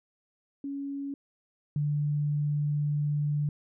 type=tone pair in turn; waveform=sine; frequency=279.2 / 147.22 Hz; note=C#4 / D3; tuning=+13 / +5 cents; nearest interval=major seventh; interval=1108 cents; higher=first; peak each=-32 / -25 dBFS; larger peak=second; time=0.64-1.14 / 1.76-3.49 s; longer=second; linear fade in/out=2 ms; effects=none